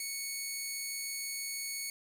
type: tone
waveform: 10% pulse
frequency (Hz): 2217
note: C#7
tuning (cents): 0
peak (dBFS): -27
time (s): 0-1.9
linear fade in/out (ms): 2
effects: 9-bit

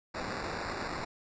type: noise with sample-and-hold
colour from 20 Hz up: white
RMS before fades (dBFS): -37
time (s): 0.14-1.05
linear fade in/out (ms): 10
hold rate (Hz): 3150
effects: resampled to 16000 Hz

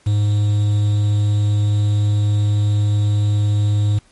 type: tone with quantisation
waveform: triangle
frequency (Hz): 103.83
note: G#2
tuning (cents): 0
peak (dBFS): -11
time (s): 0.06-3.99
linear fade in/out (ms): 10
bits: 6
effects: pink hiss -54 dBFS RMS until 4.11 s + MP3 48 kbps

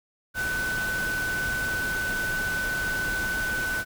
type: tone in noise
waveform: sine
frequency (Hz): 1504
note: F#6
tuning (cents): +28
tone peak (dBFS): -26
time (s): 0.34-3.85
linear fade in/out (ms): 50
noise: pink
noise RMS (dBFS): -34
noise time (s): 0.34-3.85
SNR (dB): +5
effects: none

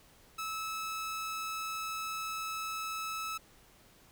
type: tone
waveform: sawtooth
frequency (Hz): 1302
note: E6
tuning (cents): -22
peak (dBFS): -32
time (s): 0.38-3.38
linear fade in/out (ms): 10
effects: pink hiss -61 dBFS RMS until 4.11 s

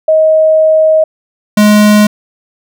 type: tone pair in turn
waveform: sine / square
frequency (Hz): 630 / 209.7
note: D#5 / G#3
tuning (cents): +21 / +17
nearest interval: octave + perfect fifth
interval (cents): 1904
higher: first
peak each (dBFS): -4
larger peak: neither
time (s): 0.08-1.04 / 1.57-2.07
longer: first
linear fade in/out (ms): 5
effects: none

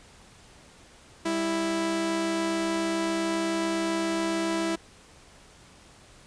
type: tone pair together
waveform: sawtooth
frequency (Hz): 198.43 / 329.6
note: G3 / E4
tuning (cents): +21 / 0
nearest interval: major sixth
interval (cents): 879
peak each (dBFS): -30 / -22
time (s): 1.25-4.76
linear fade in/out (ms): 10
effects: pink hiss -53 dBFS RMS until 6.26 s + resampled to 22050 Hz

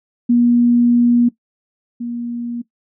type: tone pair in turn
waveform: sine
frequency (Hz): 239.8 / 237.9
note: A#3 / A#3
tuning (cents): +49 / +35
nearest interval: unison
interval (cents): 14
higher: first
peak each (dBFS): -9 / -21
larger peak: first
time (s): 0.29-1.29 / 2-2.62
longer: first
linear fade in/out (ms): 10
effects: noise-tail reverb RT60 0.1 s tail -17 dB re dry

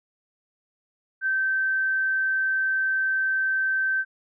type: tone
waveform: sine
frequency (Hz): 1550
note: G6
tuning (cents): -20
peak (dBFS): -21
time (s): 1.21-4.05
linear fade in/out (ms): 50
effects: none

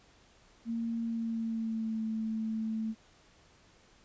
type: tone with pitch glide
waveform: sine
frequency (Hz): 230 to 220.8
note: A#3 to A3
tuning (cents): -23 to +6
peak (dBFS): -31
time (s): 0.65-2.95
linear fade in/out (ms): 50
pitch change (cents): -71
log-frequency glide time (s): 1.02-2.02
effects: pink hiss -62 dBFS RMS until 4.04 s + resampled to 16000 Hz

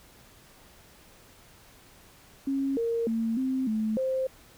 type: tone with pitch steps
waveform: sine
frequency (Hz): 273 / 462.7 / 226.6 / 261.7 / 217.7 / 524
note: C#4 / A#4 / A#3 / C4 / A3 / C5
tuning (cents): -26 / -13 / -49 / 0 / -18 / +2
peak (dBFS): -25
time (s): 2.47-4.27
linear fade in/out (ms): 5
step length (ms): 300
effects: pink hiss -55 dBFS RMS until 4.57 s

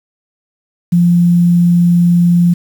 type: tone with quantisation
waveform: sine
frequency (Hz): 173.7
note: F3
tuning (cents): -9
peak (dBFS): -6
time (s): 0.92-2.54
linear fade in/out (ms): 10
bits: 6
effects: none

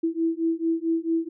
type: beating tone pair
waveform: sine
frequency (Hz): 326.7 / 331.2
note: E4 / E4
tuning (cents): -15 / +8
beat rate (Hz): 4.5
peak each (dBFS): -25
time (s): 0.03-1.29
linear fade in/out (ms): 10
effects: none

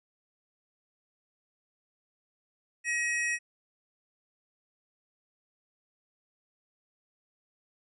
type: tone pair together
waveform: square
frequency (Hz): 1900 / 2538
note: A#6 / D#7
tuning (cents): +33 / +34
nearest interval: perfect fourth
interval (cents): 501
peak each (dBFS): -30 / -33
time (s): 2.84-3.39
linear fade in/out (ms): 50
effects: resampled to 24000 Hz

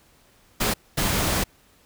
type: noise bursts at uneven times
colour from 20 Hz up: pink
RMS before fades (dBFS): -23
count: 2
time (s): 0.6-0.74 / 0.97-1.44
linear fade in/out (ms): 10
effects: pink hiss -58 dBFS RMS until 1.85 s

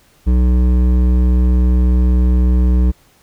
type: tone with hard clipping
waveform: triangle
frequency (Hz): 61.8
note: B1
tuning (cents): +2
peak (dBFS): -11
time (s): 0.26-2.92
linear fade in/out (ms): 20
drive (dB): 15
effects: pink hiss -52 dBFS RMS until 3.22 s

